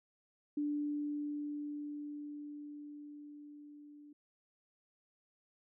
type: tone with level ramp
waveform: sine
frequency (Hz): 293.7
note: D4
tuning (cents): 0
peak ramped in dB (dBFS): -32 to -53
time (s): 0.57-4.13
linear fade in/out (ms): 5
effects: none